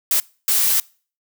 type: noise bursts at uneven times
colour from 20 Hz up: blue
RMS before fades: -17 dBFS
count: 2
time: 0.11-0.2 / 0.48-0.8 s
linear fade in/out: 2 ms
effects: noise-tail reverb RT60 0.4 s tail -24 dB re dry